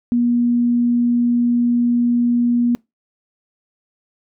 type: tone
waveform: sine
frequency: 240 Hz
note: B3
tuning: 49 cents flat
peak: -13 dBFS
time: 0.12-2.75 s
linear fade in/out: 0 ms
effects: noise-tail reverb RT60 0.2 s tail -25 dB re dry